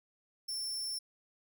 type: tone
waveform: sawtooth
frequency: 5390 Hz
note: E8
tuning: 38 cents sharp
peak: -33 dBFS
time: 0.48-0.99 s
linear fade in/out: 10 ms
effects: none